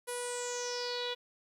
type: tone with low-pass filter sweep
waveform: sawtooth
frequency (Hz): 488.3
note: B4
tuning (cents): -20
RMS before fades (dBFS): -37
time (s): 0.07-1.15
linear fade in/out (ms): 20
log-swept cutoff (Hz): 11000 to 3500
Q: 7.1
effects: 11-bit